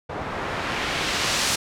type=noise with low-pass filter sweep; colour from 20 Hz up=white; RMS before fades=-26 dBFS; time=0.09-1.56 s; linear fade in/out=10 ms; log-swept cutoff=870 to 7300 Hz; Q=0.74; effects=none